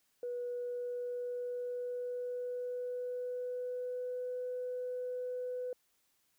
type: tone with pitch glide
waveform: sine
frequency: 487.7 to 499.4 Hz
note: B4 to B4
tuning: -22 to +19 cents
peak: -35 dBFS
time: 0.23-5.73 s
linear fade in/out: 2 ms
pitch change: +41 cents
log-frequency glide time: 0.41-4.35 s
effects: tanh soft clip ceiling -31 dBFS + white hiss -75 dBFS RMS until 6.38 s